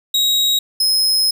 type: tone pair in turn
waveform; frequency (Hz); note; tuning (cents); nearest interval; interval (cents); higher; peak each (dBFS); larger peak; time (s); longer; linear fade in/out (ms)
40% pulse; 3808 / 5130; A#7 / E8; +36 / -48; perfect fourth; 516; second; -12; neither; 0.14-0.59 / 0.8-1.31; second; 5
effects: 8-bit